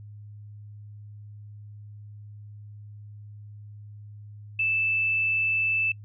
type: tone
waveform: sine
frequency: 2637 Hz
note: E7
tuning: in tune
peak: -22 dBFS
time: 4.59-5.92 s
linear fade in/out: 5 ms
effects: noise-tail reverb RT60 0.1 s tail -25 dB re dry + added 104 Hz sine -41 dBFS peak until 6.04 s